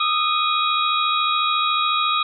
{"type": "tone cluster", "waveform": "sine", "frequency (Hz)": [1230, 1304, 2474, 3346, 3804], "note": ["D#6", "E6", "D#7", "G#7", "A#7"], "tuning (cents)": [-20, -19, -10, 12, 34], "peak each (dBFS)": [-20, -27, -26, -28, -24], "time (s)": [0, 2.23], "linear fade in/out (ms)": 5, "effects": []}